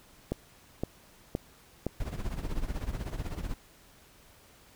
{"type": "click train", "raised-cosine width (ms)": 2, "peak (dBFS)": -16, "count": 4, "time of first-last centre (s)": [0.32, 1.866], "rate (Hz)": 1.94}
{"type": "noise with tremolo", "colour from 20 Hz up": "brown", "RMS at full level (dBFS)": -31, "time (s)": [2, 3.54], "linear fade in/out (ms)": 2, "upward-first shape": "triangle", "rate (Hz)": 16, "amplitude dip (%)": 85}
{"effects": ["pink hiss -58 dBFS RMS until 4.75 s"]}